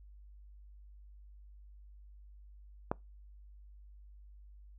click, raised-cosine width 1 ms, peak -17 dBFS, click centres 2.915 s, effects noise-tail reverb RT60 0.2 s tail -24 dB re dry + added 50 Hz sine -52 dBFS peak until 4.78 s

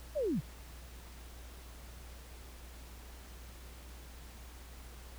sine linear sweep, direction down, 638 to 111.6 Hz, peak -30 dBFS, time 0.15-0.41 s, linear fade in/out 20 ms, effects added 60 Hz sine -49 dBFS peak until 5.18 s + pink hiss -55 dBFS RMS until 5.18 s

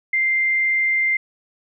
sine tone, 2093 Hz, C7, in tune, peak -16 dBFS, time 0.13-1.17 s, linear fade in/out 5 ms, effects none

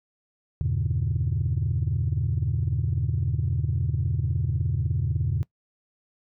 sine chord, E diminished seventh, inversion none, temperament just, 82.41 / 98.89 / 118.67 / 142.4 Hz, E2 / G2 / Bb2 / Db3, 0 / +16 / +31 / +47 cents, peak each -27 / -28 / -27 / -27 dBFS, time 0.61-5.43 s, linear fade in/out 0 ms, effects noise-tail reverb RT60 0.1 s tail -22 dB re dry + tanh soft clip ceiling -16 dBFS

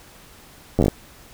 slowing click train, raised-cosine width 2 ms, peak -4 dBFS, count 7, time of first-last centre 0.79-0.882 s, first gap 10 ms, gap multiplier 1.17, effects pink hiss -47 dBFS RMS until 1.33 s

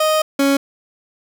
30% pulse tone pair in turn, 622.3 / 277.2 Hz, D#5 / C#4, 0 / 0 cents, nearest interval octave + major second, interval 1400 cents, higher first, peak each -11 / -10 dBFS, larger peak second, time 0-0.22 / 0.39-0.57 s, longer first, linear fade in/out 5 ms, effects none

